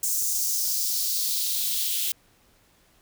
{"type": "noise with high-pass filter sweep", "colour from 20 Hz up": "blue", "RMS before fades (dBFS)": -26, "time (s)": [0.03, 2.12], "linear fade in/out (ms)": 2, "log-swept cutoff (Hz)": [6900, 3000], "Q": 2.4, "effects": ["pink hiss -61 dBFS RMS until 3.01 s"]}